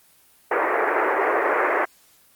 pink band-pass noise, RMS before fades -21 dBFS, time 0.51-1.85 s, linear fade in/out 5 ms, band 350 to 2100 Hz, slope 48 dB/octave, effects white hiss -56 dBFS RMS until 2.35 s + Opus 24 kbps

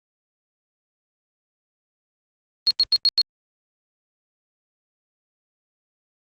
sine tone bursts, 4300 Hz, C8, 47 cents sharp, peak -13 dBFS, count 5, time 2.67-3.215 s, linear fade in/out 0 ms, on 37 ms, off 90 ms, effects Opus 24 kbps

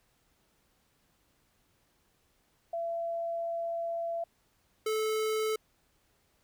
sine / square tone pair in turn, 674 / 435.1 Hz, E5 / A4, +38 / -19 cents, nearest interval minor sixth, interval 757 cents, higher first, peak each -31 / -29 dBFS, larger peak second, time 2.73-4.24 / 4.86-5.56 s, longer first, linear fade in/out 5 ms, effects pink hiss -71 dBFS RMS until 6.43 s

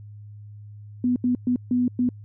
sine tone bursts at uneven times, 247.1 Hz, B3, 1 cent sharp, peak -18 dBFS, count 5, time 1.04-1.16 / 1.24-1.35 / 1.47-1.56 / 1.71-1.88 / 1.99-2.09 s, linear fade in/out 2 ms, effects added 104 Hz sine -39 dBFS peak until 2.24 s

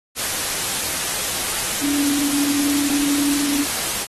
sine tone in noise, 285.4 Hz, D4, 49 cents flat, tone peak -18 dBFS, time 1.8-3.66 s, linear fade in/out 50 ms, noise white, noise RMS -23 dBFS, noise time 0.15-4.07 s, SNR +2 dB, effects AAC 32 kbps

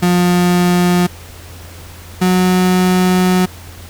35% pulse tone pair in turn, 177.5 / 183.02 Hz, F3 / F#3, +28 / -19 cents, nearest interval minor second, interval 53 cents, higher second, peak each -8 / -8 dBFS, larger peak neither, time 0.02-1.07 / 2.21-3.46 s, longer second, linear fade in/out 10 ms, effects added 86 Hz sine -34 dBFS peak until 3.89 s + pink hiss -37 dBFS RMS until 3.89 s

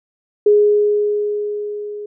sine tone with level ramp, 415.9 Hz, G#4, 2 cents sharp, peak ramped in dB -7 to -26 dBFS, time 0.46-2.06 s, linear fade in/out 5 ms, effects none

